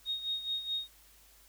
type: tone with tremolo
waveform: sine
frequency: 3729 Hz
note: A#7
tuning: in tune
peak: -30 dBFS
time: 0.05-0.88 s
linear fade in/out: 50 ms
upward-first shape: sine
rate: 4.7 Hz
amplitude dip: 70%
effects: added 50 Hz sine -64 dBFS peak until 1.48 s + white hiss -61 dBFS RMS until 1.48 s